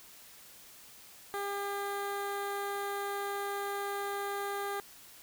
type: tone with notch filter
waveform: 15% pulse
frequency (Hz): 401.7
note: G4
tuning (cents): +42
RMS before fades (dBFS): -36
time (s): 1.34-4.8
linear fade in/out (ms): 0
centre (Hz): 5300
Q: 1
effects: white hiss -54 dBFS RMS until 5.22 s